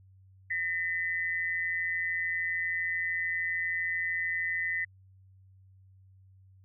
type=tone pair together; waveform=sine; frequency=1830 / 2003 Hz; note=A#6 / B6; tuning=-32 / +24 cents; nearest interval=major second; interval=156 cents; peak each=-32 / -31 dBFS; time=0.5-4.85 s; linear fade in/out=10 ms; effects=added 95 Hz sine -55 dBFS peak until 6.64 s